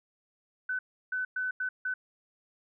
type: tone bursts at uneven times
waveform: sine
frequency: 1508 Hz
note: F#6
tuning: 32 cents sharp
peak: -29 dBFS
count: 5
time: 0.69-0.79 / 1.12-1.25 / 1.36-1.51 / 1.6-1.69 / 1.85-1.94 s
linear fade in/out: 5 ms
effects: none